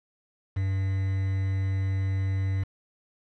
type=tone with quantisation; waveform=triangle; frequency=96.3 Hz; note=G2; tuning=30 cents flat; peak=-22 dBFS; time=0.56-2.64 s; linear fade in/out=10 ms; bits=7; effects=low-pass 3000 Hz 12 dB/octave